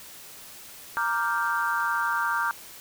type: chord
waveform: sine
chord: G minor seventh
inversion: first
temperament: equal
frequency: 932.3 / 1174.7 / 1396.9 / 1568 Hz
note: Bb5 / D6 / F6 / G6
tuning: 0 / 0 / 0 / 0 cents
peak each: -29 dBFS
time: 0.97-2.51 s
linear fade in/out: 0 ms
effects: white hiss -45 dBFS RMS until 2.8 s